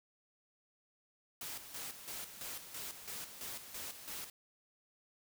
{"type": "noise with tremolo", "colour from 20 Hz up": "white", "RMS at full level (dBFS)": -44, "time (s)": [1.41, 4.3], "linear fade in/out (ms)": 2, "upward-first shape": "square", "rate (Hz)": 3, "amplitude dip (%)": 60, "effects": []}